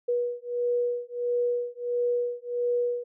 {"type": "beating tone pair", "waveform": "sine", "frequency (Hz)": [483.7, 485.2], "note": ["B4", "B4"], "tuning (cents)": [-36, -31], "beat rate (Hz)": 1.5, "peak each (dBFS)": -28, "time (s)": [0.08, 3.04], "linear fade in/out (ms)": 10, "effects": []}